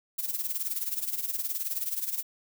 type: noise with tremolo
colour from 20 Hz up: violet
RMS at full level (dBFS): -29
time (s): 0.18-2.23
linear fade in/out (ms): 10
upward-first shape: sine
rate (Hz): 19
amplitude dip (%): 75
effects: none